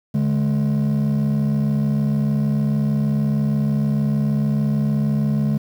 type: tone pair together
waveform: triangle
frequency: 145.4 / 211.9 Hz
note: D3 / G#3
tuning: -17 / +35 cents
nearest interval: perfect fifth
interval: 652 cents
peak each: -16 dBFS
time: 0.14-5.58 s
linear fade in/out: 10 ms
effects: tanh soft clip ceiling -12 dBFS + 8-bit